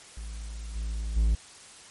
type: tone with level steps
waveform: triangle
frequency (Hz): 55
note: A1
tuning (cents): 0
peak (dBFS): -33 / -27 / -18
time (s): 0.17-1.35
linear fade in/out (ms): 5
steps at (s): 0.75 / 1.16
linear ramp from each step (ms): 10
effects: white hiss -49 dBFS RMS until 1.9 s + MP3 48 kbps